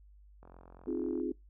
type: click train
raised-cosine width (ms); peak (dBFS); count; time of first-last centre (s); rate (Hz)
1; -40; 35; 0.43-1.199; 44.2
type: chord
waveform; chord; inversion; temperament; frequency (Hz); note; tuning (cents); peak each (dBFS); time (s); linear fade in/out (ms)
sine; F minor seventh; second; equal; 261.6 / 311.1 / 349.2 / 415.3; C4 / Eb4 / F4 / Ab4; 0 / 0 / 0 / 0; -37 / -38 / -36 / -39; 0.87-1.32; 5
effects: noise-tail reverb RT60 0.2 s tail -25 dB re dry + added 50 Hz sine -55 dBFS peak until 1.49 s